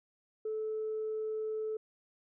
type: tone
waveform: sine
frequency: 435 Hz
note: A4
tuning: 20 cents flat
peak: -32 dBFS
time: 0.45-1.77 s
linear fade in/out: 5 ms
effects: tanh soft clip ceiling -29 dBFS